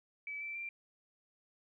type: tone with pitch steps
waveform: sine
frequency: 2297 / 2330 / 2364 Hz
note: D7 / D7 / D7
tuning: -39 / -14 / +11 cents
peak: -39 dBFS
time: 0.27-0.69 s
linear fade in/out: 2 ms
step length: 140 ms
effects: 13-bit